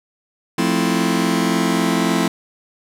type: chord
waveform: sawtooth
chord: F major seventh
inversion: none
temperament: just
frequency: 174.61 / 218.3 / 261.9 / 327.4 Hz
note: F3 / A3 / C4 / E4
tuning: 0 / -13 / +2 / -12 cents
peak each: -17 dBFS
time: 0.58-2.28 s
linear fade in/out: 5 ms
effects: low-pass 12000 Hz 12 dB/octave + 8-bit